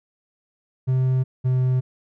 triangle tone pair in turn, 129.5 / 128.09 Hz, C3 / C3, -17 / -36 cents, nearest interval unison, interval 19 cents, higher first, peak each -15 dBFS, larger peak neither, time 0.87-1.24 / 1.44-1.81 s, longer neither, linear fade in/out 20 ms, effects none

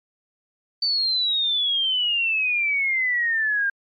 sine exponential sweep, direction down, 4582 to 1591 Hz, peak -19 dBFS, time 0.82-3.7 s, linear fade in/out 5 ms, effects MP3 48 kbps

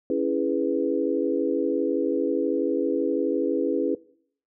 sine chord, C# minor seventh, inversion none, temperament equal, 277.2 / 329.6 / 415.3 / 493.9 Hz, C#4 / E4 / G#4 / B4, 0 / 0 / 0 / 0 cents, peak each -27 dBFS, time 0.1-3.95 s, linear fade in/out 2 ms, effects noise-tail reverb RT60 0.6 s tail -21 dB re dry

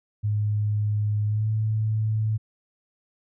sine tone with pitch glide, 105 to 108.89 Hz, G#2 to A2, +19 to -18 cents, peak -21 dBFS, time 0.23-2.38 s, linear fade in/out 20 ms, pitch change +63 cents, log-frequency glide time 1.26-1.48 s, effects none

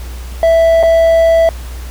triangle tone with dropouts, 659.3 Hz, E5, in tune, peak -4 dBFS, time 0.43-1.49 s, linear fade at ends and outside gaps 1 ms, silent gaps 0.829-0.834 s, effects added 61 Hz sine -23 dBFS peak until 1.9 s + pink hiss -35 dBFS RMS until 1.9 s

